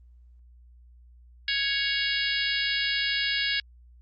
harmonic tone with a mistuned harmonic, 554.4 Hz, C#5, in tune, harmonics 3 / 4 / 5 / 6 / 7 / 8 / 9, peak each -30 / -31 / -32 / -33 / -33 / -34 / -35 dBFS, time 1.48-3.6 s, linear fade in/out 2 ms, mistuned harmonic 5, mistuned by +32 cents, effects added 60 Hz sine -50 dBFS peak until 4.01 s + Opus 32 kbps

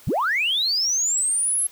sine linear sweep, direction up, 63 to 11175 Hz, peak -18 dBFS, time 0.07-1.67 s, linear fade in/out 5 ms, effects tanh soft clip ceiling -15 dBFS + white hiss -49 dBFS RMS until 1.71 s

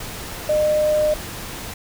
sine tone in noise, 608 Hz, D#5, 40 cents flat, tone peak -15 dBFS, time 0.49-1.14 s, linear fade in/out 5 ms, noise pink, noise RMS -32 dBFS, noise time 0-1.74 s, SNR +14 dB, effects none

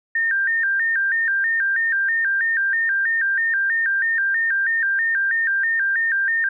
sine tone with vibrato, 1700 Hz, G#6, 40 cents sharp, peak -17 dBFS, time 0.15-6.49 s, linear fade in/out 5 ms, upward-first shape square, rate 3.1 Hz, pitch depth 120 cents each way, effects none

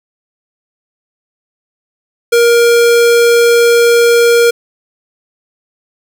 square tone, 470.8 Hz, A#4, 17 cents sharp, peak -6 dBFS, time 2.32-4.51 s, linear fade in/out 10 ms, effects 7-bit

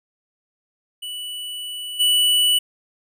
square tone with level steps, 2960 Hz, F#7, in tune, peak -29 / -15 dBFS, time 1.02-2.59 s, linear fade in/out 10 ms, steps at 1.99 s, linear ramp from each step 20 ms, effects none

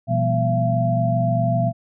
sine tone cluster, 122.4 / 169.9 / 195.4 / 239.9 / 677 Hz, B2 / F3 / G3 / A#3 / E5, -15 / -47 / -5 / +50 / +46 cents, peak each -20 / -25 / -29 / -28 / -21 dBFS, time 0.07-1.73 s, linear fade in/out 50 ms, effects none

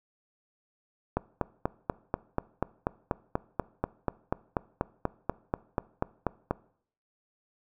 click train, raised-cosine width 1 ms, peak -12 dBFS, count 23, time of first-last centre 1.17-6.51 s, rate 4.12 Hz, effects noise-tail reverb RT60 0.6 s tail -21 dB re dry

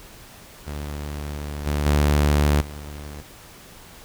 sawtooth tone with level steps, 73.42 Hz, D2, in tune, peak -25 / -17 / -12 / -30 dBFS, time 0.66-3.22 s, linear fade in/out 20 ms, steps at 1.66 / 1.86 / 2.61 s, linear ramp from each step 5 ms, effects pink hiss -45 dBFS RMS until 4.04 s

